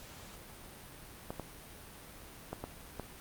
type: clicks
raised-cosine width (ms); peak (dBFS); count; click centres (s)
1; -24; 5; 1.305 / 1.397 / 2.53 / 2.64 / 2.997
effects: pink hiss -51 dBFS RMS until 3.2 s + Opus 48 kbps